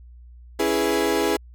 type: chord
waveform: 35% pulse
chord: C# minor seventh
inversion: none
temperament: equal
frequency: 277.2 / 329.6 / 415.3 / 493.9 Hz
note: C#4 / E4 / G#4 / B4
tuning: 0 / 0 / 0 / 0 cents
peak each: -27 / -23 / -21 / -25 dBFS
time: 0.59-1.37 s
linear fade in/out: 10 ms
effects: added 60 Hz sine -42 dBFS peak until 1.54 s